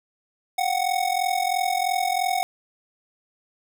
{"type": "ring-modulated tone", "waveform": "square", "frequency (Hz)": 739, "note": "F#5", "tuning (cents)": -2, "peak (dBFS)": -19, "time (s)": [0.58, 2.43], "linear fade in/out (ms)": 0, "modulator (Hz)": 21.5, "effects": []}